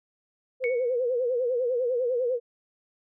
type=tone with vibrato; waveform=sine; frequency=494.6 Hz; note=B4; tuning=3 cents sharp; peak=-23 dBFS; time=0.6-2.4 s; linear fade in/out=50 ms; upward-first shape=sine; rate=10 Hz; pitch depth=95 cents each way
type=tone with exponential decay; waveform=sine; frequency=2220 Hz; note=C#7; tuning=2 cents sharp; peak=-27 dBFS; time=0.64-0.96 s; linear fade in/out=0 ms; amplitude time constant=68 ms
effects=none